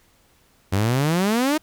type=exponential sweep; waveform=sawtooth; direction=up; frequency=92.5 to 318.6 Hz; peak=-14 dBFS; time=0.72-1.58 s; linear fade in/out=10 ms; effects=pink hiss -59 dBFS RMS until 1.62 s